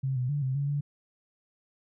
sine tone with pitch steps, 133.6 / 125.6 / 145.2 / 131.1 / 141.4 / 144.2 Hz, C3 / B2 / D3 / C3 / C#3 / D3, +36 / +30 / -19 / +4 / +35 / -31 cents, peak -26 dBFS, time 0.03-0.81 s, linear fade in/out 10 ms, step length 130 ms, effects none

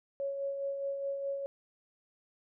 sine tone with tremolo, 554.4 Hz, C#5, in tune, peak -31 dBFS, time 0.2-1.46 s, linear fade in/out 0 ms, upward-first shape sine, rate 4.8 Hz, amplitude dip 40%, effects none

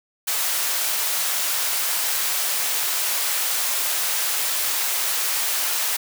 white high-pass noise, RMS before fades -23 dBFS, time 0.27-5.97 s, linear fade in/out 10 ms, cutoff 630 Hz, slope 12 dB/octave, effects none

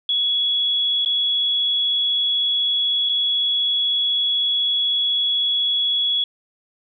sine tone with dropouts, 3366 Hz, G#7, 23 cents sharp, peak -17 dBFS, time 0.09-6.24 s, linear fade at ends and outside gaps 2 ms, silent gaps 1.049-1.059 / 3.09-3.094 s, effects none

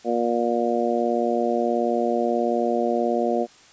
harmonic tone, 118.5 Hz, A#2, 29 cents sharp, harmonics 2 / 3 / 4 / 5 / 6, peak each -26 / -26 / -26 / -26 / -26 dBFS, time 0.04-3.47 s, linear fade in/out 50 ms, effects white hiss -51 dBFS RMS until 3.72 s + resampled to 16000 Hz

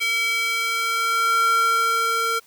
square tone with high-pass filter sweep, 456.9 Hz, A#4, 35 cents flat, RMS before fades -21 dBFS, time 0-2.4 s, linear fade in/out 20 ms, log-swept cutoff 2400 to 950 Hz, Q 3.5, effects white hiss -55 dBFS RMS until 2.46 s

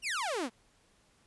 sawtooth exponential sweep, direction down, 2990 to 210 Hz, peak -28 dBFS, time 0.02-0.5 s, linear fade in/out 50 ms, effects pink hiss -67 dBFS RMS until 1.26 s + resampled to 24000 Hz

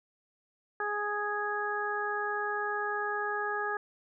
harmonic tone, 415.3 Hz, G#4, in tune, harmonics 1 / 2 / 3 / 4, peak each -36 / -36 / -36 / -34 dBFS, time 0.8-3.77 s, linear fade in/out 2 ms, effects none

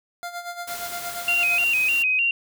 25% pulse tone with tremolo, 698.5 Hz, F5, in tune, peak -25 dBFS, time 0.23-1.64 s, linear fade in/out 0 ms, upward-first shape sine, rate 8.6 Hz, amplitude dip 70%
white noise, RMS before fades -35 dBFS, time 0.67-2.03 s, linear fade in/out 10 ms
sine tone with vibrato, 2637 Hz, E7, in tune, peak -18 dBFS, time 1.28-2.31 s, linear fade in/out 2 ms, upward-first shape square, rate 3.3 Hz, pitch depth 80 cents each way
effects none

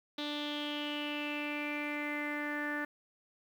sawtooth tone with low-pass filter sweep, 294.7 Hz, D4, 6 cents sharp, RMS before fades -37 dBFS, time 0.18-2.85 s, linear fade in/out 5 ms, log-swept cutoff 3700 to 1700 Hz, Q 7.3, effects 10-bit

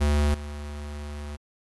square tone with level steps, 73.42 Hz, D2, in tune, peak -20 / -34 dBFS, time 0-1.37 s, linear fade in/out 20 ms, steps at 0.34 s, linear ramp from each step 2 ms, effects AAC 32 kbps

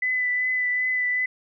sine tone with vibrato, 2000 Hz, B6, 21 cents sharp, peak -21 dBFS, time 0.02-1.26 s, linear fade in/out 5 ms, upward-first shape triangle, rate 2.6 Hz, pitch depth 19 cents each way, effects none

